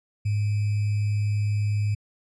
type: tone with sample-and-hold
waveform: sine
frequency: 104.1 Hz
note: G#2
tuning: 5 cents sharp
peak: -21 dBFS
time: 0.25-1.95 s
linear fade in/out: 10 ms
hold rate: 2450 Hz
effects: resampled to 22050 Hz

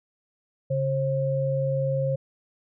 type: tone pair together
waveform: sine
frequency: 138.87 / 535 Hz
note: C#3 / C5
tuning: +3 / +38 cents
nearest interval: octave + major seventh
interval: 2335 cents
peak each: -25 dBFS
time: 0.7-2.16 s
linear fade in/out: 10 ms
effects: none

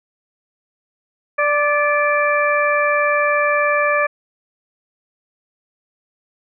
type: harmonic tone with a mistuned harmonic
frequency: 587.3 Hz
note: D5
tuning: in tune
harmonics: 1 / 2 / 3 / 4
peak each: -18 / -19 / -20 / -22 dBFS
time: 1.38-4.07 s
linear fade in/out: 10 ms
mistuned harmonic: 3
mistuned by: -24 cents
effects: none

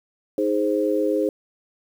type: chord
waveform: sine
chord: Ab major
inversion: second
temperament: equal with one note detuned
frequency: 312.9 / 415.3 / 523.3 Hz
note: Eb4 / Ab4 / C5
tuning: +10 / 0 / 0 cents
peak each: -23 dBFS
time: 0.38-1.29 s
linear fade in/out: 2 ms
effects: 8-bit

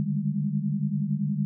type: tone cluster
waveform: sine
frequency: 143.1 / 150.2 / 197.1 / 207.7 Hz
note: D3 / D3 / G3 / G#3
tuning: -45 / +39 / +10 / 0 cents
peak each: -34 / -28 / -29 / -30 dBFS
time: 0-1.45 s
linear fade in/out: 0 ms
effects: none

